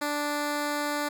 10% pulse tone, 293.4 Hz, D4, 2 cents flat, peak -19 dBFS, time 0.01-1.09 s, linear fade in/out 10 ms, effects none

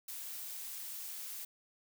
blue noise, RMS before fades -44 dBFS, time 0.08-1.45 s, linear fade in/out 5 ms, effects none

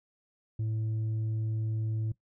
sine tone with tanh clipping, 110 Hz, A2, in tune, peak -30 dBFS, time 0.59-2.12 s, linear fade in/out 5 ms, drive 4 dB, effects noise-tail reverb RT60 0.1 s tail -18 dB re dry

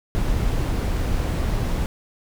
brown noise, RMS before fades -22 dBFS, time 0.15-1.86 s, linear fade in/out 0 ms, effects none

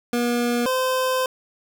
25% pulse tone pair in turn, 240.1 / 515.3 Hz, B3 / C5, -49 / -27 cents, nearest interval octave + minor second, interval 1322 cents, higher second, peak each -16 dBFS, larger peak neither, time 0.13-0.66 / 0.66-1.26 s, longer second, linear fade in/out 2 ms, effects none

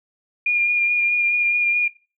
sine tone with vibrato, 2418 Hz, D7, 50 cents sharp, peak -16 dBFS, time 0.46-1.88 s, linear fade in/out 5 ms, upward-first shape sine, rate 4.7 Hz, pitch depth 17 cents each way, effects noise-tail reverb RT60 0.3 s tail -18 dB re dry

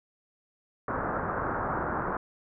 white low-pass noise, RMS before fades -31 dBFS, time 0.88-2.17 s, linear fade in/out 2 ms, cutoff 1500 Hz, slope 48 dB/octave, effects none

